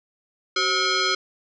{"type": "tone with frequency modulation", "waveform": "sine", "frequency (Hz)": 1436, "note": "F6", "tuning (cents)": 48, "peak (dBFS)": -19, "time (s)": [0.56, 1.15], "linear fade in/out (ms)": 5, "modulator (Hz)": 907, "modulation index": 4.2, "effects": []}